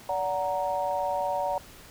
sine chord, D augmented, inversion none, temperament equal with one note detuned, 576.2 / 740 / 932.3 Hz, D5 / F#5 / A#5, -33 / 0 / 0 cents, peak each -30 dBFS, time 0.09-1.58 s, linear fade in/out 2 ms, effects pink hiss -49 dBFS RMS until 1.9 s

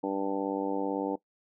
harmonic tone, 98 Hz, G2, in tune, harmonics 2 / 3 / 4 / 5 / 6 / 7 / 8 / 9, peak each -41 / -31 / -38 / -34 / -40 / -46 / -39 / -38 dBFS, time 0.03-1.16 s, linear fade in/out 10 ms, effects noise-tail reverb RT60 0.1 s tail -18 dB re dry

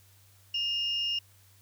sine tone pair together, 2832 / 5360 Hz, F7 / E8, +23 / +28 cents, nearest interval major seventh, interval 1105 cents, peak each -28 / -37 dBFS, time 0.54-1.19 s, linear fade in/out 5 ms, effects added 97 Hz sine -59 dBFS peak until 1.61 s + white hiss -62 dBFS RMS until 1.61 s

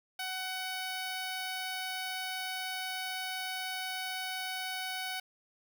10% pulse tone, 749 Hz, F#5, 21 cents sharp, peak -27 dBFS, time 0.19-5.2 s, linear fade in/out 5 ms, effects none

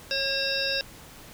harmonic tone with a mistuned harmonic, 541 Hz, C#5, 42 cents flat, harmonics 1 / 3 / 5 / 7 / 9 / 10, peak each -32 / -32 / -32 / -32 / -32 / -32 dBFS, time 0.11-0.81 s, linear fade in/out 0 ms, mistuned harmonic 1, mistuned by +16 cents, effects pink hiss -47 dBFS RMS until 1.33 s

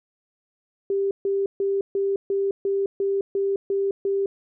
sine tone bursts, 394.2 Hz, G4, 10 cents sharp, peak -20 dBFS, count 10, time 0.9-4.26 s, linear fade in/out 2 ms, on 210 ms, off 140 ms, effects none

